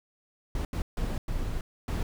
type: noise bursts at uneven times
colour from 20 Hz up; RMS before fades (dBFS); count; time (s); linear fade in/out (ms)
brown; -30; 5; 0.55-0.65 / 0.73-0.82 / 0.97-1.18 / 1.28-1.61 / 1.88-2.03; 2
effects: none